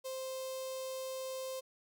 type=tone with notch filter; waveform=sawtooth; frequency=523.3 Hz; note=C5; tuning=in tune; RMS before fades=-41 dBFS; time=0.04-1.61 s; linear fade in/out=20 ms; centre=1700 Hz; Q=0.5; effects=none